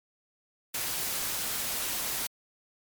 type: noise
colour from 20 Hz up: white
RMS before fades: -32 dBFS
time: 0.74-2.27 s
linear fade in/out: 5 ms
effects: MP3 96 kbps